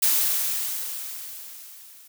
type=noise with level ramp; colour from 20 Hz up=blue; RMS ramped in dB=-19 to -49 dBFS; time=0.02-2.08 s; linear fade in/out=10 ms; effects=none